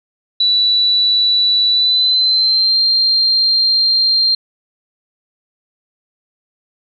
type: tone with pitch glide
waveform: sine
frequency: 3951 to 4181 Hz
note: B7 to C8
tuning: 0 to -2 cents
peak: -10 dBFS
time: 0.4-4.35 s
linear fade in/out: 5 ms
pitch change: +98 cents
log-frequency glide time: 1.7-2.79 s
effects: none